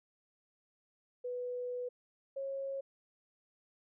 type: tone pair in turn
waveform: sine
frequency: 493.9 / 545.2 Hz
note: B4 / C#5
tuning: 0 / -29 cents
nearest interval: major second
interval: 171 cents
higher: second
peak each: -36 / -36 dBFS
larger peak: neither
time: 1.24-1.89 / 2.36-2.81 s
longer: first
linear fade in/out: 10 ms
effects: none